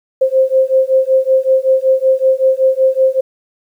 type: beating tone pair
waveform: sine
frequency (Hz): 523.3 / 528.6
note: C5 / C5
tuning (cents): 0 / +18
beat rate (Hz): 5.3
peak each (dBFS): -12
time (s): 0.21-3.21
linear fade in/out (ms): 10
effects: 8-bit